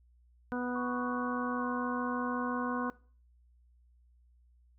harmonic tone, 246.9 Hz, B3, in tune, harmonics 1 / 2 / 3 / 4 / 5 / 6, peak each -34 / -39 / -43 / -43 / -46 / -41 dBFS, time 0.52-2.9 s, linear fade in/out 0 ms
sine tone with pitch glide, 1108.7 to 1073.4 Hz, C#6 to C6, 0 to +44 cents, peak -37 dBFS, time 0.75-2.9 s, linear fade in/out 10 ms, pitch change -56 cents, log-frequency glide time 1.57-1.65 s
effects noise-tail reverb RT60 0.4 s tail -20 dB re dry + added 60 Hz sine -61 dBFS peak until 4.78 s

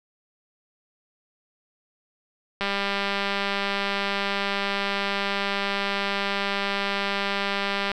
click train, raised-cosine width 0.3 ms, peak -10 dBFS, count 1057, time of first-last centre 2.61-7.917 s, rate 199 Hz, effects none

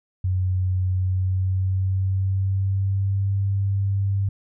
sine tone with pitch glide, 92.5 to 98.57 Hz, F#2 to G2, 0 to +10 cents, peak -19 dBFS, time 0.24-4.29 s, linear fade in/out 5 ms, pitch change +110 cents, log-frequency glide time 0.9-3.34 s, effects none

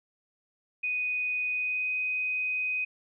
sine tone with pitch glide, 2489 to 2505 Hz, D#7 to D#7, 0 to +11 cents, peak -27 dBFS, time 0.83-2.85 s, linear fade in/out 10 ms, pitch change +11 cents, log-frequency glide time 1.49-1.91 s, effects none

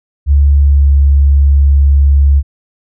sine tone with pitch glide, 71 to 70.1 Hz, C#2 to C#2, +42 to +20 cents, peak -4 dBFS, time 0.26-2.43 s, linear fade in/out 50 ms, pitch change -22 cents, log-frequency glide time 0.58-0.9 s, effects none

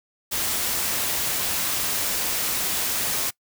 white noise, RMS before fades -25 dBFS, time 0.31-3.31 s, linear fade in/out 20 ms, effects noise-tail reverb RT60 0.1 s tail -23 dB re dry

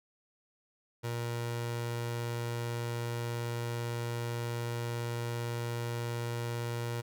sawtooth tone pair together, 118.15 / 236.3 Hz, A#2 / A#3, +24 / +24 cents, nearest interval octave, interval 1200 cents, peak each -29 / -39 dBFS, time 1.03-7.02 s, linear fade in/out 20 ms, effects none

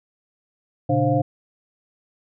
sine tone cluster, 117.8 / 139.5 / 298.3 / 527 / 701 Hz, A#2 / C#3 / D4 / C5 / F5, +19 / +11 / +27 / +12 / +6 cents, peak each -23 dBFS, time 0.89-1.22 s, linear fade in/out 10 ms, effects none

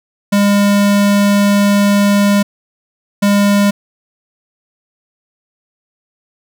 square tone bursts at uneven times, 202.5 Hz, G#3, 43 cents flat, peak -9 dBFS, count 2, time 0.32-2.43 / 3.22-3.71 s, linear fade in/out 10 ms, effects none

